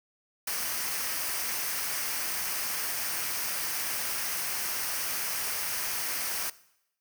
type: noise with comb filter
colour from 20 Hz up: white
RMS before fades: -32 dBFS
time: 0.47-6.5 s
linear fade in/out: 5 ms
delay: 0.27 ms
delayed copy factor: -0.5
effects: noise-tail reverb RT60 0.8 s tail -19 dB re dry